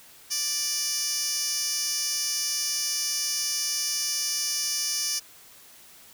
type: tone with high-pass filter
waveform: 15% pulse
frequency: 587.3 Hz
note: D5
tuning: in tune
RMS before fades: -28 dBFS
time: 0.3-5.2 s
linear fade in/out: 20 ms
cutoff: 5000 Hz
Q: 2.4
effects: white hiss -51 dBFS RMS until 6.13 s